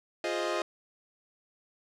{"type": "chord", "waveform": "sawtooth", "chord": "F minor seventh", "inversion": "none", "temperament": "equal", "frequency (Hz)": [349.2, 415.3, 523.3, 622.3], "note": ["F4", "Ab4", "C5", "Eb5"], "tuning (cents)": [0, 0, 0, 0], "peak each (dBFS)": [-30, -33, -33, -29], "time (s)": [0.24, 0.62], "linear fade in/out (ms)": 2, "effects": ["low-pass 6000 Hz 12 dB/octave"]}